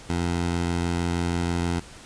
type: tone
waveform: 15% pulse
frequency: 86.3 Hz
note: F2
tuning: 20 cents flat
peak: -17 dBFS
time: 0.09-1.8 s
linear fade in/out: 10 ms
effects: pink hiss -45 dBFS RMS until 2.05 s + resampled to 22050 Hz